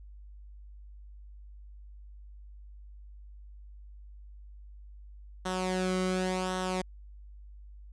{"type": "tone with flanger", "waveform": "sawtooth", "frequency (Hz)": 185, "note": "F#3", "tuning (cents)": 0, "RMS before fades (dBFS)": -31, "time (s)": [5.45, 6.82], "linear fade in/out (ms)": 10, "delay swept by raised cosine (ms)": [0.42, 1.17], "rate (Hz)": 0.9, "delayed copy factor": -0.65, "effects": ["added 50 Hz sine -46 dBFS peak until 7.92 s", "resampled to 22050 Hz"]}